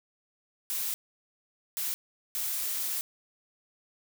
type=noise bursts at uneven times; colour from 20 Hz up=blue; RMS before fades=-32 dBFS; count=3; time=0.7-0.94 / 1.77-1.94 / 2.35-3.01 s; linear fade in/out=0 ms; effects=none

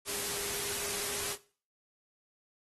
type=tone in noise; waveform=sine; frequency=405.3 Hz; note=G#4; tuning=42 cents flat; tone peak=-46 dBFS; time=0.05-1.37 s; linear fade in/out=50 ms; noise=white; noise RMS=-35 dBFS; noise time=0.05-1.37 s; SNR=-14 dB; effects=noise-tail reverb RT60 0.4 s tail -18 dB re dry + AAC 32 kbps

